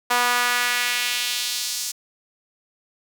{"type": "tone with high-pass filter sweep", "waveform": "sawtooth", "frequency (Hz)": 244, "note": "B3", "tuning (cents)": -21, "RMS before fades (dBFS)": -23, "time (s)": [0.1, 1.92], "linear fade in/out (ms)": 10, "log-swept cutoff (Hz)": [940, 6000], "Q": 1.4, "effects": []}